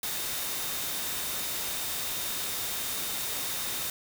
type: tone in noise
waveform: sine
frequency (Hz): 3671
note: A#7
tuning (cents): -27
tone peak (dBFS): -42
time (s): 0.03-3.9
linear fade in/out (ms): 2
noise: white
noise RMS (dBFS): -33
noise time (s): 0.03-3.9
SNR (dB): -12
effects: none